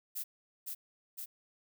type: noise with echo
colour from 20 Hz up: violet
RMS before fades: -38 dBFS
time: 0.15-0.24 s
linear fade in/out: 20 ms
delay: 510 ms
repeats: 2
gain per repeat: -2 dB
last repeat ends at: 1.26 s
effects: none